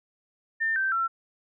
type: tone with pitch steps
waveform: sine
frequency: 1800 / 1558 / 1348.5 Hz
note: A6 / G6 / E6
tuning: +39 / -11 / +39 cents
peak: -23 dBFS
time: 0.6-1.08 s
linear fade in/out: 20 ms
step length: 160 ms
effects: none